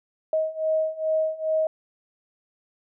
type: beating tone pair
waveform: sine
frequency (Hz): 630 / 632.4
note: D#5 / D#5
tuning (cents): +21 / +28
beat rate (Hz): 2.4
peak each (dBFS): -26 / -24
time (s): 0.33-1.67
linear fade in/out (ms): 2
effects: none